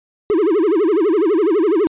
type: tone with vibrato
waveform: triangle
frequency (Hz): 370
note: F#4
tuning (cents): 0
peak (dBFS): -10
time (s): 0.3-1.87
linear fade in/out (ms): 0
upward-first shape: sine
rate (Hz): 12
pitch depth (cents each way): 290
effects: resampled to 8000 Hz